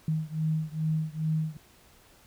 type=beating tone pair; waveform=sine; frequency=156.2 / 158.6 Hz; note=D#3 / D#3; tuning=+7 / +33 cents; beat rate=2.4 Hz; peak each=-29 / -30 dBFS; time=0.08-1.57 s; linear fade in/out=2 ms; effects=pink hiss -58 dBFS RMS until 2.26 s